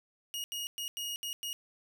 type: tone bursts at uneven times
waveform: sawtooth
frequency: 2874 Hz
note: F7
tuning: 49 cents sharp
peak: -32 dBFS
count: 6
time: 0.34-0.44 / 0.52-0.67 / 0.78-0.88 / 0.97-1.16 / 1.23-1.33 / 1.43-1.53 s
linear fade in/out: 0 ms
effects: none